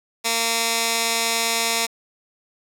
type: tone with band-pass filter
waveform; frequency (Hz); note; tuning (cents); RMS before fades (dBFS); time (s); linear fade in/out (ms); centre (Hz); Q
15% pulse; 229.4; A#3; -28; -22; 0.24-1.87; 20; 6600; 0.58
effects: 7-bit